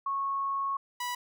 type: tone pair in turn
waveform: sine / sawtooth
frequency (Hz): 1100 / 981.7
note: C#6 / B5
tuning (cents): -14 / -11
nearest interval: major second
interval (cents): 197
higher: first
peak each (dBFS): -28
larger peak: neither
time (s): 0.06-0.77 / 1-1.15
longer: first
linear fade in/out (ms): 5
effects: none